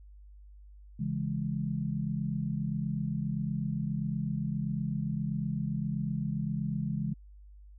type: chord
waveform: sine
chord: C# minor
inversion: none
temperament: just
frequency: 138.59 / 166.31 / 207.9 Hz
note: C#3 / E3 / G#3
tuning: 0 / +16 / +2 cents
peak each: -34 dBFS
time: 0.99-7.14 s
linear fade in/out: 10 ms
effects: added 50 Hz sine -49 dBFS peak until 7.78 s